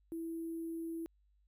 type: tone with sample-and-hold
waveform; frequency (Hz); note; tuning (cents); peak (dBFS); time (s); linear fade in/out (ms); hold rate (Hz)
sine; 329.6; E4; 0; -38; 0.12-1.06; 0; 11025
effects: added 50 Hz sine -68 dBFS peak until 1.47 s